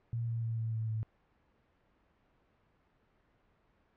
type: tone with pitch steps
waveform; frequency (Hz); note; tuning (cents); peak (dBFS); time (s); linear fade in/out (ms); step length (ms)
sine; 116.54 / 115.2 / 113.88 / 112.57 / 111.28 / 110; A#2 / A#2 / A#2 / A2 / A2 / A2; 0 / -20 / -40 / +40 / +20 / 0; -32; 0.13-1.03; 0; 150
effects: pink hiss -71 dBFS RMS until 3.96 s + low-pass 2000 Hz 12 dB/octave